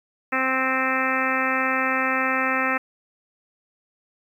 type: harmonic tone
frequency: 261.6 Hz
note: C4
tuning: in tune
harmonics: 1 / 2 / 3 / 4 / 5 / 6 / 7 / 8 / 9 / 10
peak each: -29 / -30 / -31 / -31 / -26 / -32 / -26 / -31 / -32 / -31 dBFS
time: 0.32-2.78 s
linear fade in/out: 10 ms
effects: 9-bit